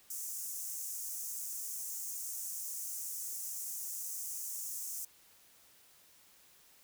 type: high-pass noise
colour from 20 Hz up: pink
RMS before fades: -41 dBFS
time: 0.1-5.05 s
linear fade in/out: 5 ms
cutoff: 6100 Hz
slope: 48 dB/octave
effects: white hiss -63 dBFS RMS until 6.83 s